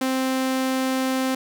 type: tone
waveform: sawtooth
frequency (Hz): 261.6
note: C4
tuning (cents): 0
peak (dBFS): -17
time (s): 0.01-1.35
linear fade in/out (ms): 5
effects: none